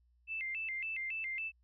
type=tone with vibrato; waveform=sine; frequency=2354 Hz; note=D7; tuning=3 cents sharp; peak=-36 dBFS; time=0.27-1.52 s; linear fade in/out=50 ms; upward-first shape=square; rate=3.6 Hz; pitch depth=200 cents each way; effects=added 60 Hz sine -67 dBFS peak until 1.63 s